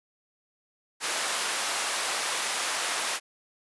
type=high-pass noise; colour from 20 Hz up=pink; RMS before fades=-29 dBFS; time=1-3.2 s; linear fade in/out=50 ms; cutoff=790 Hz; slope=12 dB/octave; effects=resampled to 24000 Hz